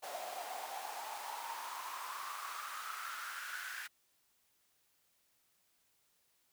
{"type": "noise with high-pass filter sweep", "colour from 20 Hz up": "pink", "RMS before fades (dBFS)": -44, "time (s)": [0.02, 3.88], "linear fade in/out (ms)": 20, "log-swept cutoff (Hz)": [660, 1600], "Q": 6.6, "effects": ["white hiss -75 dBFS RMS until 6.52 s"]}